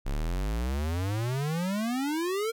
square exponential sweep, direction up, 32.7 to 466.2 Hz, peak -28 dBFS, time 0.05-2.52 s, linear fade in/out 20 ms, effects none

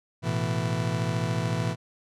40% pulse chord, A suspended second, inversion none, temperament just, 110 / 123.75 / 165 Hz, A2 / B2 / E3, 0 / +4 / +2 cents, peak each -29 dBFS, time 0.22-1.76 s, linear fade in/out 50 ms, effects low-pass 8000 Hz 12 dB/octave

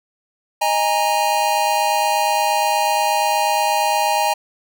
square chord, D# suspended fourth, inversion none, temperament equal with one note detuned, 622.3 / 823.9 / 932.3 Hz, D#5 / G#5 / A#5, 0 / -14 / 0 cents, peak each -24 / -19 / -21 dBFS, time 0.61-4.34 s, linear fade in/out 10 ms, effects none

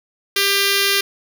5% pulse tone with notch filter, 397.4 Hz, G4, 24 cents sharp, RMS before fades -17 dBFS, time 0.36-1.01 s, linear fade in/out 5 ms, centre 800 Hz, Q 0.67, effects none

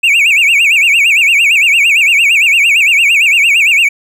triangle tone with vibrato, 2494 Hz, D#7, 3 cents sharp, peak -4 dBFS, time 0.03-3.89 s, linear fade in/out 10 ms, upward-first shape sine, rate 8.8 Hz, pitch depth 210 cents each way, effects none

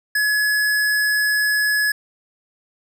square tone, 1696 Hz, G#6, 36 cents sharp, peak -17 dBFS, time 0.15-1.92 s, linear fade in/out 5 ms, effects none

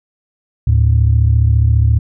sine tone pair together, 75.7 / 110.34 Hz, D#2 / A2, -47 / +5 cents, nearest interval perfect fifth, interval 652 cents, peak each -10 dBFS, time 0.67-1.99 s, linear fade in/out 5 ms, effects tanh soft clip ceiling -2 dBFS

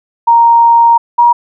sine tone pair in turn, 932.3 / 951.9 Hz, A#5 / A#5, 0 / +36 cents, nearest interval unison, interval 36 cents, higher second, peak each -3 dBFS, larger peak neither, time 0.27-0.98 / 1.18-1.33 s, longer first, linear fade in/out 10 ms, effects none

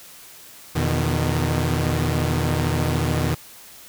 sawtooth tone cluster, 83.6 / 122.1 / 153.4 Hz, E2 / B2 / D#3, +25 / -19 / -24 cents, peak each -20 dBFS, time 0.75-3.35 s, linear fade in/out 10 ms, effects white hiss -44 dBFS RMS until 3.88 s

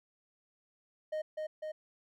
triangle tone with echo, 619 Hz, D#5, 9 cents flat, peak -31 dBFS, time 1.12-1.22 s, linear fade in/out 10 ms, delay 250 ms, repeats 2, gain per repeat -2 dB, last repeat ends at 1.72 s, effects none

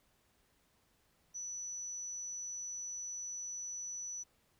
sine tone, 5940 Hz, F#8, 6 cents sharp, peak -40 dBFS, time 1.34-4.24 s, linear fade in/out 20 ms, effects pink hiss -73 dBFS RMS until 4.59 s

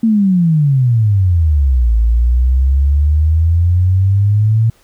sine exponential two-way sweep, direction down then up, 230.7 to 55 to 114.4 Hz, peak -8 dBFS, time 0.03-4.7 s, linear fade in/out 5 ms, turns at 1.95 s, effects pink hiss -52 dBFS RMS until 4.83 s

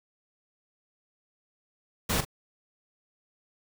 pink noise with echo, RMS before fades -27 dBFS, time 2.09-2.21 s, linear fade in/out 10 ms, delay 41 ms, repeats 1, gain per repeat -11 dB, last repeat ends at 2.251 s, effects none

